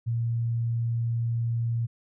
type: tone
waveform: sine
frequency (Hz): 116.54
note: A#2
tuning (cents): 0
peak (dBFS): -24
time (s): 0.06-1.87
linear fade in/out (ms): 20
effects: none